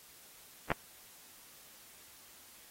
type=clicks; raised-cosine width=0.5 ms; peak=-16 / -13 dBFS; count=2; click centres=0.704 / 0.717 s; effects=white hiss -57 dBFS RMS until 2.7 s + AAC 48 kbps